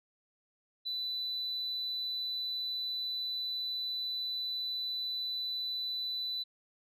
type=tone; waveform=sine; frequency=3987 Hz; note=B7; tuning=16 cents sharp; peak=-32 dBFS; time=0.85-6.44 s; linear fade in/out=20 ms; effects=tanh soft clip ceiling -30 dBFS